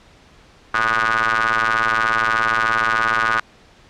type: ring-modulated tone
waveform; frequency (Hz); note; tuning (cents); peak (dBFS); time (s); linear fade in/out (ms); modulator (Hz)
sawtooth; 113.2; A2; +50; -9; 0.74-3.4; 5; 1350
effects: pink hiss -49 dBFS RMS until 3.89 s + low-pass 5000 Hz 12 dB/octave